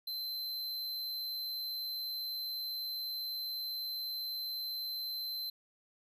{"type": "tone", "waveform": "square", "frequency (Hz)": 4086, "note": "C8", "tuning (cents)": -42, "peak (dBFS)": -37, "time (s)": [0.07, 5.5], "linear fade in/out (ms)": 5, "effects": []}